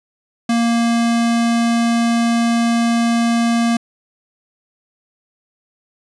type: tone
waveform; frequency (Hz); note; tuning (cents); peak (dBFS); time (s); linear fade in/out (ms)
square; 233.1; A#3; 0; -14; 0.49-3.77; 5
effects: resampled to 22050 Hz